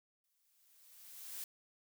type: noise with exponential growth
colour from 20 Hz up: blue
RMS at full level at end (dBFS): -43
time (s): 0.24-1.44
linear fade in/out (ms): 2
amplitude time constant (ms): 260
effects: none